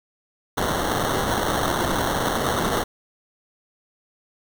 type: noise with sample-and-hold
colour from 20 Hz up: white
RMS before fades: -23 dBFS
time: 0.57-2.84 s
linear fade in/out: 10 ms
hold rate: 2450 Hz
effects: none